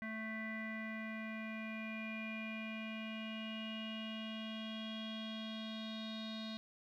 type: tone with low-pass filter sweep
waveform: square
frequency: 220 Hz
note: A3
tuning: in tune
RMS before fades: -44 dBFS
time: 0.02-6.57 s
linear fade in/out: 0 ms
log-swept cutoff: 1900 to 3900 Hz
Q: 8.6
effects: 13-bit